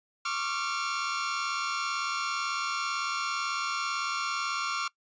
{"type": "tone cluster", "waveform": "sawtooth", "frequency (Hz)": [1095, 1173, 1378], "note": ["C#6", "D6", "F6"], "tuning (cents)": [-22, -2, -24], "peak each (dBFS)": [-32, -31, -28], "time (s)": [0.25, 4.88], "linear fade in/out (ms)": 5, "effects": ["noise-tail reverb RT60 0.1 s tail -22 dB re dry", "resampled to 16000 Hz"]}